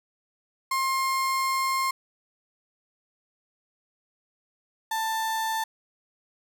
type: tone pair in turn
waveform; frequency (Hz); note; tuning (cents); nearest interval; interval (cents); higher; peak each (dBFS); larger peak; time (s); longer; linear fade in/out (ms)
35% pulse; 1063 / 887.5; C6 / A5; +27 / +15; minor third; 312; first; -22 / -24; first; 0.71-1.91 / 4.91-5.64; first; 5
effects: none